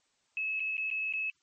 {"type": "tone with dropouts", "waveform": "sine", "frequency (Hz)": 2589, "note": "E7", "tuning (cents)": -32, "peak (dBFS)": -30, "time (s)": [0.37, 1.3], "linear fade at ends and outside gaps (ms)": 1, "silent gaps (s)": [[0.598, 0.603], [0.769, 0.779], [0.902, 0.912], [1.126, 1.136]], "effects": ["white hiss -73 dBFS RMS until 1.42 s", "MP3 32 kbps"]}